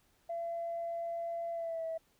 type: tone with pitch glide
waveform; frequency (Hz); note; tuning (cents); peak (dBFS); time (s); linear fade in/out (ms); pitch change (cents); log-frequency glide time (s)
sine; 677 to 651.7; E5 to E5; +46 to -20; -34; 0.29-1.98; 10; -66; 1.51-1.85
effects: tanh soft clip ceiling -30 dBFS + pink hiss -71 dBFS RMS until 2.19 s